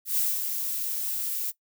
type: noise with ADSR envelope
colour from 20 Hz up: violet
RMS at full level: -24 dBFS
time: 0.05-1.52 s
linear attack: 120 ms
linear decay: 230 ms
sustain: -6 dB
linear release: 27 ms
effects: noise-tail reverb RT60 0.1 s tail -18 dB re dry